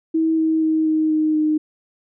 sine tone with pitch steps, 321.9 / 318.9 / 316 / 313.1 / 310.2 / 307.4 Hz, E4 / D#4 / D#4 / D#4 / D#4 / D#4, -41 / +43 / +27 / +11 / -5 / -21 cents, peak -15 dBFS, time 0.14-1.58 s, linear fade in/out 10 ms, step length 240 ms, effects none

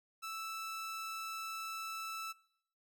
sawtooth tone, 1318.5 Hz, E6, in tune, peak -37 dBFS, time 0.22-2.33 s, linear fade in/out 20 ms, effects noise-tail reverb RT60 0.7 s tail -22 dB re dry

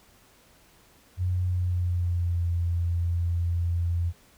sine tone with pitch glide, 90.6 to 85.86 Hz, F#2 to F2, -36 to -29 cents, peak -23 dBFS, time 1.17-4.13 s, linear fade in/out 50 ms, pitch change -93 cents, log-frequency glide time 1.44-2.47 s, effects pink hiss -58 dBFS RMS until 4.37 s

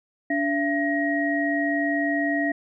sine tone cluster, 289.1 / 675 / 1888 Hz, D4 / E5 / A#6, -27 / +41 / +22 cents, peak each -24 / -27 / -26 dBFS, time 0.3-2.52 s, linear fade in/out 5 ms, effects none

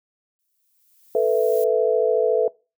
violet noise with exponential growth, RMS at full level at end -36 dBFS, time 0.39-1.64 s, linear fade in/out 0 ms, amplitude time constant 270 ms
sine chord, A suspended second, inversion none, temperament equal, 440 / 493.9 / 659.3 Hz, A4 / B4 / E5, 0 / 0 / 0 cents, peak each -19 / -20 / -22 dBFS, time 1.15-2.48 s, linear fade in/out 2 ms
effects noise-tail reverb RT60 0.3 s tail -23 dB re dry

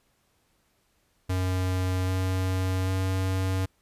square tone with pitch steps, 92.5 / 93.36 / 94.23 Hz, F#2 / F#2 / F#2, 0 / +16 / +32 cents, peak -25 dBFS, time 1.29-3.66 s, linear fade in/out 10 ms, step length 790 ms, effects pink hiss -69 dBFS RMS until 3.81 s + resampled to 32000 Hz

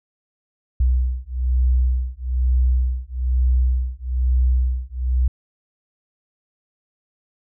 sine beating tone pair, 62.3 / 63.4 Hz, B1 / B1, +16 / +46 cents, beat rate 1.1 Hz, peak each -19 dBFS, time 0.8-5.28 s, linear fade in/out 5 ms, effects none

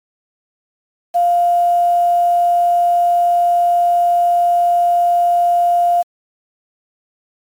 sine tone with quantisation, 698.5 Hz, F5, in tune, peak -10 dBFS, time 1.14-6.03 s, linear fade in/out 20 ms, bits 6, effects MP3 96 kbps

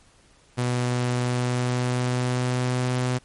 sawtooth tone with pitch glide, 123.47 to 125.85 Hz, B2 to B2, 0 to +33 cents, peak -18 dBFS, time 0.57-3.19 s, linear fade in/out 20 ms, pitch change +33 cents, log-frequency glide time 1.16-2.9 s, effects pink hiss -57 dBFS RMS until 3.24 s + MP3 48 kbps

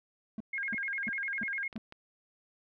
triangle tone bursts, 218.8 Hz, A3, 9 cents flat, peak -33 dBFS, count 5, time 0.38-1.78 s, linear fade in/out 2 ms, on 24 ms, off 320 ms
sine tone with vibrato, 1864.7 Hz, A#6, in tune, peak -32 dBFS, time 0.53-1.68 s, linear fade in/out 5 ms, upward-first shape square, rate 10 Hz, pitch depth 250 cents each way
clicks, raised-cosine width 0.3 ms, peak -31 dBFS, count 3, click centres 1.728 / 1.763 / 1.924 s
effects none

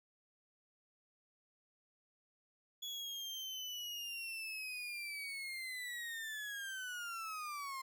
35% pulse linear sweep, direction down, 3395 to 1046.5 Hz, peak -40 dBFS, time 2.82-7.82 s, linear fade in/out 10 ms, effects none

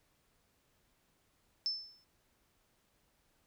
sine tone with exponential decay, 5280 Hz, E8, 2 cents sharp, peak -29 dBFS, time 1.66-2.04 s, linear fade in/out 0 ms, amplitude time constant 82 ms, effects pink hiss -74 dBFS RMS until 3.46 s

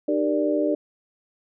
sine chord, Eb major seventh, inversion none, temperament equal with one note detuned, 304 / 392 / 466.2 / 587.3 Hz, Eb4 / G4 / Bb4 / D5, -40 / 0 / 0 / 0 cents, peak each -23 / -27 / -29 / -24 dBFS, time 0.08-0.75 s, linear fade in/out 5 ms, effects none

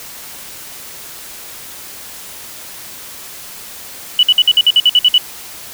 sine tone bursts, 2960 Hz, F#7, in tune, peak -5 dBFS, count 11, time 4.19-5.18 s, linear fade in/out 2 ms, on 40 ms, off 55 ms, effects white hiss -32 dBFS RMS until 5.73 s

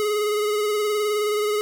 square tone with vibrato, 420 Hz, G#4, 19 cents sharp, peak -21 dBFS, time 0-1.61 s, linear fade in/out 0 ms, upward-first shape sine, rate 19 Hz, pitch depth 29 cents each way, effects none

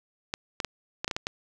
clicks, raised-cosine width 0.2 ms, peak -12 dBFS, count 8, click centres 0.339 / 0.602 / 0.647 / 1.045 / 1.079 / 1.112 / 1.165 / 1.269 s, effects none

